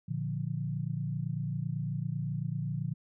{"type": "chord", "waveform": "sine", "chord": "Bb major", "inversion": "none", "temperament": "equal", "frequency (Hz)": [116.54, 146.83, 174.61], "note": ["Bb2", "D3", "F3"], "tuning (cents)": [0, 0, 0], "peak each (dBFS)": [-36, -34, -37], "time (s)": [0.08, 2.94], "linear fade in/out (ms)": 10, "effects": []}